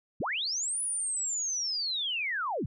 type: linear two-way sweep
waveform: sine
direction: up then down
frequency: 64.1 to 9956 to 75.3 Hz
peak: -29 dBFS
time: 0.2-2.66 s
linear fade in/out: 5 ms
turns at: 0.81 s
effects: none